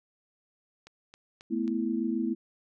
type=click train; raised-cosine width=0.2 ms; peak=-31 dBFS; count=4; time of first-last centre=0.87-1.679 s; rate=3.71 Hz
type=chord; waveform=sine; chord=A suspended second; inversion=none; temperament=equal; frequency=220 / 246.9 / 329.6 Hz; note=A3 / B3 / E4; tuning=0 / 0 / 0 cents; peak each=-31 dBFS; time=1.5-2.35 s; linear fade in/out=20 ms
effects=none